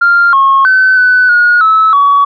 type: tone with pitch steps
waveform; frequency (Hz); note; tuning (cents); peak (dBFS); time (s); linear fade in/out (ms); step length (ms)
sine; 1395 / 1087 / 1523 / 1500 / 1442 / 1300 / 1130; F6 / C#6 / F#6 / F#6 / F#6 / E6 / C#6; -2 / -34 / +50 / +23 / -45 / -24 / +33; -3; 0.01-2.25; 10; 320
effects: tanh soft clip ceiling 0 dBFS